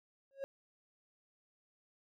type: tone with exponential growth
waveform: triangle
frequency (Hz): 547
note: C#5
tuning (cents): -23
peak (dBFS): -32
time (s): 0.31-0.44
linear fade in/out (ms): 0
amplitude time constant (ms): 27
effects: none